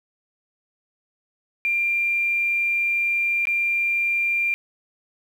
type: tone with dropouts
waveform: sine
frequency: 2383 Hz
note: D7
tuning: 25 cents sharp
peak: -19 dBFS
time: 1.65-4.54 s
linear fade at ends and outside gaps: 0 ms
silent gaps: 3.454-3.471 s
effects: 8-bit